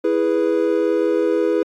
triangle chord, E major, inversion none, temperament equal, 329.6 / 415.3 / 493.9 Hz, E4 / G#4 / B4, 0 / 0 / 0 cents, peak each -18 dBFS, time 0.04-1.63 s, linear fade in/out 5 ms, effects AAC 48 kbps

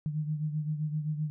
sine beating tone pair, 151.5 / 159.2 Hz, D#3 / D#3, -46 / +40 cents, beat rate 7.7 Hz, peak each -30 / -37 dBFS, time 0.06-1.3 s, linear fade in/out 0 ms, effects none

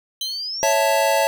sawtooth tone with exponential decay, 3115 Hz, G7, 12 cents flat, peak -21 dBFS, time 0.21-0.58 s, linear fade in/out 2 ms, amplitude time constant 79 ms
sine exponential sweep, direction up, 3951 to 6280 Hz, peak -25 dBFS, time 0.21-0.73 s, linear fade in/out 5 ms
square chord, A major, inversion first, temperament equal, 554.4 / 659.3 / 880 Hz, C#5 / E5 / A5, 0 / 0 / 0 cents, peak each -21 dBFS, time 0.63-1.27 s, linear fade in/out 0 ms
effects none

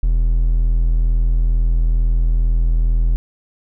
triangle tone, 41.11 Hz, E1, 4 cents flat, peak -10 dBFS, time 0.03-3.16 s, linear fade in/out 0 ms, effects none

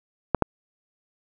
clicks, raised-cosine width 1 ms, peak -4 dBFS, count 2, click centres 0.347 / 0.423 s, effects none

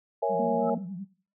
sine chord, A# half-diminished seventh, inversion none, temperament equal, 466.2 / 554.4 / 659.3 / 830.6 Hz, A#4 / C#5 / E5 / G#5, 0 / 0 / 0 / 0 cents, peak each -29 dBFS, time 0.22-0.75 s, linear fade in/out 10 ms
sine tone with vibrato, 185 Hz, F#3, in tune, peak -34 dBFS, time 0.29-1.05 s, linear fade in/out 20 ms, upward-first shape triangle, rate 10 Hz, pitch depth 170 cents each way
sine tone, 231.3 Hz, A#3, 13 cents flat, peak -29 dBFS, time 0.39-0.78 s, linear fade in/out 5 ms
sine tone with exponential growth, 1306 Hz, E6, 17 cents flat, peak -34 dBFS, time 0.58-0.7 s, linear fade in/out 5 ms, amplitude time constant 25 ms
effects noise-tail reverb RT60 0.4 s tail -18 dB re dry

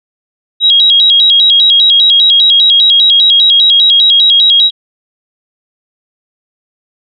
sine tone with vibrato, 3544 Hz, A7, 12 cents sharp, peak -3 dBFS, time 0.6-4.71 s, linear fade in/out 50 ms, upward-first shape square, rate 5 Hz, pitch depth 140 cents each way, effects none

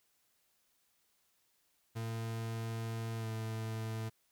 40% pulse tone with pitch glide, 113.4 to 111.19 Hz, A#2 to A2, -47 to +19 cents, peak -36 dBFS, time 1.95-4.1 s, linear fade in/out 20 ms, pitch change -34 cents, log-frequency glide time 3.18-3.27 s, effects white hiss -75 dBFS RMS until 4.31 s

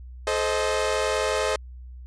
sawtooth chord, A diminished, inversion none, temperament equal with one note detuned, 431.9 / 523.3 / 622.3 Hz, A4 / C5 / Eb5, -32 / 0 / 0 cents, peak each -23 dBFS, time 0.27-1.56 s, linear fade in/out 2 ms, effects added 62 Hz sine -38 dBFS peak until 2.06 s + resampled to 22050 Hz

